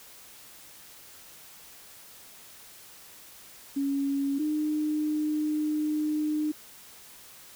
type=tone pair in turn; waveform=sine; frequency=278 / 303.9 Hz; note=C#4 / D#4; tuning=+5 / -41 cents; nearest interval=major second; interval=154 cents; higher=second; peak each=-25 dBFS; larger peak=neither; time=3.76-4.39 / 4.39-6.52 s; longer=second; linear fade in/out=10 ms; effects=white hiss -50 dBFS RMS until 7.55 s